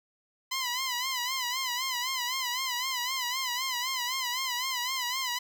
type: tone with vibrato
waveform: 10% pulse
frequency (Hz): 1014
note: B5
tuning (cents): +45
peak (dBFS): -21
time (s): 0.51-5.39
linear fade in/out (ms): 10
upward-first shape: sine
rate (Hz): 3.9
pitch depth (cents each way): 91
effects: none